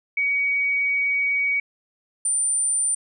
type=tone pair in turn; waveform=sine; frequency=2256 / 9134 Hz; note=C#7 / D9; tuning=+30 / -49 cents; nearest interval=2 octaves; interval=2421 cents; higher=second; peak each=-19 dBFS; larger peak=neither; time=0.17-1.6 / 2.25-2.95 s; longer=first; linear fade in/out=5 ms; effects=none